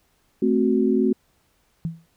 sine chord, F# diminished, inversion first, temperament equal, 220 / 261.6 / 370 Hz, A3 / C4 / F#4, 0 / 0 / 0 cents, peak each -21 dBFS, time 0.42-1.13 s, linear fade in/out 5 ms
sine tone with exponential decay, 164.81 Hz, E3, in tune, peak -20 dBFS, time 1.85-2.06 s, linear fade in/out 0 ms, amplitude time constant 44 ms
effects pink hiss -65 dBFS RMS until 2.16 s

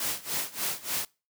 white noise with tremolo, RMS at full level -29 dBFS, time 0-1.05 s, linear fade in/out 2 ms, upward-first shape sine, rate 3.4 Hz, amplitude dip 90%, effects noise-tail reverb RT60 0.3 s tail -24 dB re dry + high-pass 100 Hz 12 dB/octave

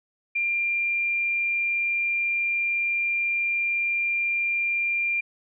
sine tone, 2387 Hz, D7, 28 cents sharp, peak -22 dBFS, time 0.35-5.21 s, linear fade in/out 10 ms, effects none

